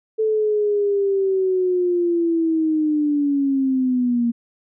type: linear sweep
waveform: sine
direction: down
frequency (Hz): 440 to 233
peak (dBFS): -16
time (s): 0.18-4.32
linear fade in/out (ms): 20
effects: none